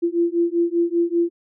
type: beating tone pair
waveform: sine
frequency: 339.1 / 344.2 Hz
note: E4 / F4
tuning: +49 / -25 cents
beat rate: 5.1 Hz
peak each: -20 dBFS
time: 0.02-1.3 s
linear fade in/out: 20 ms
effects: none